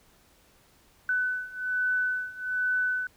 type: beating tone pair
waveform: sine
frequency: 1500 / 1501.2 Hz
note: F#6 / F#6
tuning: +23 / +25 cents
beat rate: 1.2 Hz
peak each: -30 / -28 dBFS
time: 1.09-3.07 s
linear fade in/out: 2 ms
effects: pink hiss -61 dBFS RMS until 3.16 s